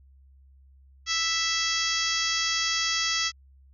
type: harmonic tone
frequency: 659.3 Hz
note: E5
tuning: in tune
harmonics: 2 / 3 / 4 / 5 / 6 / 7 / 8 / 9 / 10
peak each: -34 / -31 / -35 / -31 / -37 / -32 / -31 / -34 / -36 dBFS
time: 1.06-3.32 s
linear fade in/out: 50 ms
effects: added 67 Hz sine -52 dBFS peak until 3.73 s